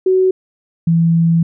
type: tone pair in turn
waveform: sine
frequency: 374.3 / 166.35 Hz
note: F#4 / E3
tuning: +20 / +16 cents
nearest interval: octave + major second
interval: 1404 cents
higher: first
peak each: -9 dBFS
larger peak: neither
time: 0.06-0.31 / 0.87-1.43 s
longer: second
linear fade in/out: 5 ms
effects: none